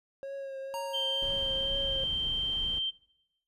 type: tone with vibrato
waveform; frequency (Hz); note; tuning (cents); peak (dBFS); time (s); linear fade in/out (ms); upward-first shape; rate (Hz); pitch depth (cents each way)
triangle; 544; C#5; -33; -34; 0.23-2.04; 0; triangle; 2.1; 29
type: tone with exponential decay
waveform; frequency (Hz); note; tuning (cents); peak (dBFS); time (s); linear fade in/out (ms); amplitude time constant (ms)
square; 932.3; A#5; 0; -35; 0.74-2.58; 0; 400
type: tone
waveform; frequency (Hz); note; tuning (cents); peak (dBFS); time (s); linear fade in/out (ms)
sine; 3136; G7; 0; -29; 0.93-2.91; 20
type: noise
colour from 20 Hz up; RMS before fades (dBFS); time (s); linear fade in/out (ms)
brown; -41; 1.22-2.79; 5
effects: noise-tail reverb RT60 0.9 s tail -21 dB re dry + resampled to 32000 Hz